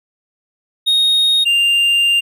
triangle tone pair in turn, 3729 / 2794 Hz, A#7 / F7, 0 / 0 cents, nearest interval perfect fourth, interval 500 cents, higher first, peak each -9 dBFS, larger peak neither, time 0.86-1.45 / 1.45-2.21 s, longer second, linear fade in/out 20 ms, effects none

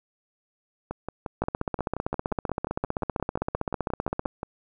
two click trains, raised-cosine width 1 ms, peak -12 / -17 dBFS, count 45 / 21, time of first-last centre 1.42-4.259 / 0.91-4.431 s, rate 15.5 / 5.68 Hz, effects none

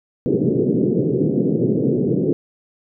white band-pass noise, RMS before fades -18 dBFS, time 0.26-2.33 s, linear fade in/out 0 ms, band 120 to 450 Hz, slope 48 dB/octave, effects none

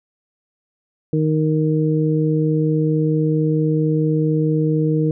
harmonic tone, 155.56 Hz, D#3, in tune, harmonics 1 / 2 / 3, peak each -17 / -20 / -22 dBFS, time 1.13-5.11 s, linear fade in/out 2 ms, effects none

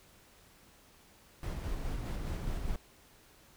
brown noise with tremolo, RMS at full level -35 dBFS, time 1.43-2.76 s, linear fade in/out 2 ms, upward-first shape square, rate 4.8 Hz, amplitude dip 25%, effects pink hiss -61 dBFS RMS until 3.56 s

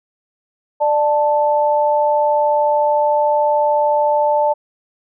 sine tone pair together, 593.6 / 880 Hz, D5 / A5, +18 / 0 cents, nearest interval perfect fifth, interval 682 cents, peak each -15 dBFS, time 0.8-4.54 s, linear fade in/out 20 ms, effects none

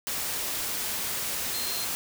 sine tone in noise, 4172 Hz, C8, 6 cents flat, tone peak -35 dBFS, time 1.54-1.85 s, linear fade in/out 0 ms, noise white, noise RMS -31 dBFS, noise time 0.07-1.95 s, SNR -7 dB, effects none

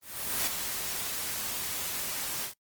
white noise with ADSR envelope, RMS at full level -28 dBFS, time 0.01-2.54 s, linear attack 460 ms, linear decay 6 ms, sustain -6 dB, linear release 99 ms, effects noise-tail reverb RT60 0.1 s tail -19 dB re dry + Opus 24 kbps

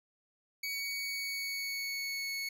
25% pulse tone with pitch glide, 2249 to 2207 Hz, C#7 to C#7, +24 to -8 cents, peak -31 dBFS, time 0.63-2.49 s, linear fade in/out 5 ms, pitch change -32 cents, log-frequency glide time 0.76-2.31 s, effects none

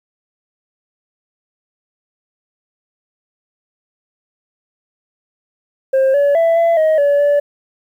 sine tone with pitch steps, 532 / 570 / 664 / 672 / 629 / 572 / 578 Hz, C5 / C#5 / E5 / E5 / D#5 / D5 / D5, +29 / +48 / +12 / +33 / +19 / -46 / -28 cents, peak -7 dBFS, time 5.93-7.4 s, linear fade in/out 10 ms, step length 210 ms, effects tanh soft clip ceiling -9 dBFS + 8-bit

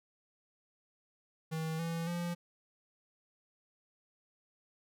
square tone with pitch steps, 160 / 166.41 / 173.08 Hz, D#3 / E3 / F3, +49 / +17 / -15 cents, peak -35 dBFS, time 1.51-2.35 s, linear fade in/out 20 ms, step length 280 ms, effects none

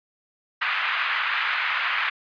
pink band-pass noise, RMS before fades -25 dBFS, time 0.61-2.1 s, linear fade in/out 10 ms, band 1200 to 2800 Hz, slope 24 dB/octave, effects resampled to 11025 Hz

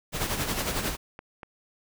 pink noise with tremolo, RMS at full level -27 dBFS, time 0.12-0.97 s, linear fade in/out 50 ms, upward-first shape sine, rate 11 Hz, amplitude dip 55%
click train, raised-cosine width 0.5 ms, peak -25 dBFS, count 3, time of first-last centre 0.95-1.432 s, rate 4.15 Hz
effects none

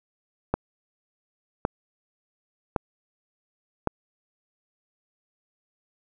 click train, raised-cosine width 1 ms, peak -8 dBFS, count 4, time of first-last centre 0.54-3.873 s, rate 0.9 Hz, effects none

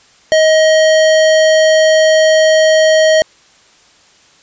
square tone, 630 Hz, D#5, 21 cents sharp, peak -7 dBFS, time 0.32-3.22 s, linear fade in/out 0 ms, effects white hiss -47 dBFS RMS until 4.42 s + resampled to 16000 Hz

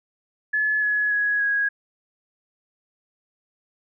sine tone with pitch steps, 1714 / 1692.4 / 1671 / 1649.9 Hz, A6 / G#6 / G#6 / G#6, -46 / +32 / +10 / -12 cents, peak -19 dBFS, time 0.53-1.69 s, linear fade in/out 10 ms, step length 290 ms, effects none

